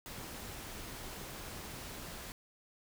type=noise with amplitude modulation; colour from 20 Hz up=pink; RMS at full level=-44 dBFS; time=0.06-2.32 s; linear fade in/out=0 ms; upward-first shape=sine; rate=257 Hz; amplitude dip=35%; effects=none